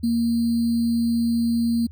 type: tone with sample-and-hold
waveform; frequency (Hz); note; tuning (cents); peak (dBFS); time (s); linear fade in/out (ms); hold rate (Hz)
sine; 232.8; A#3; -2; -18; 0.03-1.87; 10; 4410
effects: added 81 Hz sine -38 dBFS peak until 1.91 s